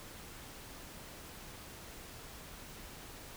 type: silence
effects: pink hiss -50 dBFS RMS until 3.36 s